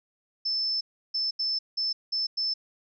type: tone bursts at uneven times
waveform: sine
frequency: 5274 Hz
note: E8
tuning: in tune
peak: -25 dBFS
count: 6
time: 0.45-0.81 / 1.14-1.31 / 1.39-1.59 / 1.77-1.93 / 2.12-2.27 / 2.37-2.54 s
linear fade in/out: 10 ms
effects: none